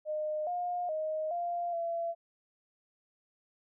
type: tone with pitch steps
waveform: sine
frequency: 612 / 711 / 624 / 695 / 675 Hz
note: D#5 / F5 / D#5 / F5 / E5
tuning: -29 / +31 / +5 / -9 / +41 cents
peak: -31 dBFS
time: 0.05-2.15 s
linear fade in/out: 50 ms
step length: 420 ms
effects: none